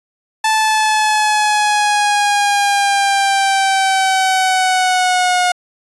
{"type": "linear sweep", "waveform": "sawtooth", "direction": "down", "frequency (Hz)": [877, 719], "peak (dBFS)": -8, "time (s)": [0.44, 5.52], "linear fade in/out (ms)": 5, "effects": ["resampled to 24000 Hz"]}